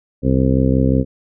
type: harmonic tone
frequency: 65.6 Hz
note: C2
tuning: 5 cents sharp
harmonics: 1 / 2 / 3 / 4 / 5 / 6 / 7 / 8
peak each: -19 / -17 / -20 / -17 / -27 / -27 / -24 / -24 dBFS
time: 0.22-1.05 s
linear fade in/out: 50 ms
effects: none